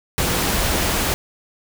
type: noise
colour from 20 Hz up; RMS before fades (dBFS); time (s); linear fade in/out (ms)
pink; -20; 0.18-1.14; 0
effects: none